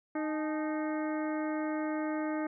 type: harmonic tone with a mistuned harmonic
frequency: 308.6 Hz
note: D#4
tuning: 14 cents flat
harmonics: 1 / 2 / 3 / 4 / 5 / 6 / 7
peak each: -32 / -38 / -42 / -44 / -46 / -48 / -49 dBFS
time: 0.15-2.47 s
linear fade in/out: 5 ms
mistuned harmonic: 3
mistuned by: -110 cents
effects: none